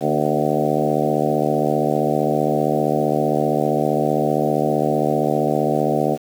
harmonic tone with a mistuned harmonic, 75.3 Hz, D2, 44 cents sharp, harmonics 2 / 3 / 4 / 5 / 6 / 7 / 8 / 9 / 10, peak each -25 / -25 / -25 / -25 / -25 / -25 / -25 / -25 / -25 dBFS, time 0-6.18 s, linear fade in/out 50 ms, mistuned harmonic 4, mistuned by -24 cents, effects 7-bit

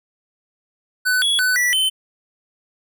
square tone with pitch steps, 1501 / 3364 / 1501 / 1957 / 3066 Hz, F#6 / G#7 / F#6 / B6 / G7, +24 / +22 / +24 / -16 / -39 cents, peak -16 dBFS, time 1.05-1.9 s, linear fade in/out 20 ms, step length 170 ms, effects none

